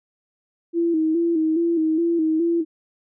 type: tone with vibrato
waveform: sine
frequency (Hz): 327.1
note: E4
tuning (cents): -13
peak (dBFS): -17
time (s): 0.73-2.65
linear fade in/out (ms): 50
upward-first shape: square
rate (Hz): 2.4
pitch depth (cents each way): 57
effects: none